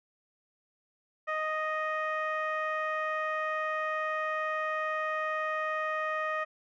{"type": "tone with low-pass filter", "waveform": "15% pulse", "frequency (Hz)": 622.3, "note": "D#5", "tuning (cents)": 0, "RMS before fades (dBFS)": -32, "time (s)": [1.27, 6.45], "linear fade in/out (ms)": 20, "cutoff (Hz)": 1700, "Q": 1.7, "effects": []}